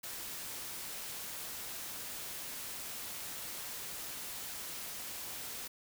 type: noise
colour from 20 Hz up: white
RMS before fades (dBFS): -43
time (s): 0.03-5.68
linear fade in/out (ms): 10
effects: none